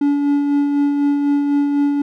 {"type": "tone with tremolo", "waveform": "triangle", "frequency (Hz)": 286.2, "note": "D4", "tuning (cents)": -45, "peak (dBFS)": -10, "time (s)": [0.01, 2.02], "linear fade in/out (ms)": 5, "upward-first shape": "sine", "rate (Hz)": 4, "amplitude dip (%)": 35, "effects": []}